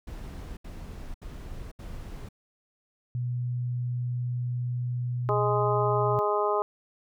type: noise bursts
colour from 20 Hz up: brown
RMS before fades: -39 dBFS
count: 4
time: 0.07-2.289 s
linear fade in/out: 5 ms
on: 500 ms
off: 73 ms
type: tone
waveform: sine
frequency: 122.8 Hz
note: B2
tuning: 9 cents flat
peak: -27 dBFS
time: 3.15-6.19 s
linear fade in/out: 0 ms
type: harmonic tone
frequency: 207.7 Hz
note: G#3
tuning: in tune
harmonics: 2 / 3 / 4 / 5 / 6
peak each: -27 / -30 / -31 / -30 / -31 dBFS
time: 5.29-6.62 s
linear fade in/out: 0 ms
effects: none